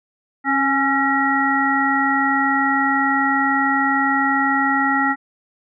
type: harmonic tone with a mistuned harmonic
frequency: 272.7 Hz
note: C#4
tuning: 28 cents flat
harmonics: 1 / 3 / 5 / 7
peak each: -21 / -21 / -21 / -20 dBFS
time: 0.44-5.16 s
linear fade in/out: 50 ms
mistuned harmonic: 3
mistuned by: +27 cents
effects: none